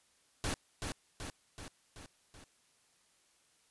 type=noise with echo; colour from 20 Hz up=pink; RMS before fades=-35 dBFS; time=0.44-0.54 s; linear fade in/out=0 ms; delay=380 ms; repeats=5; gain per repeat=-4 dB; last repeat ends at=2.44 s; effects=white hiss -70 dBFS RMS until 3.7 s + resampled to 24000 Hz